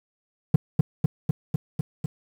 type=tone with echo; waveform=triangle; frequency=150.8 Hz; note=D3; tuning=46 cents sharp; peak=-8 dBFS; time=0.54-0.56 s; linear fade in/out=5 ms; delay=250 ms; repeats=6; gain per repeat=-2 dB; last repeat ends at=2.06 s; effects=8-bit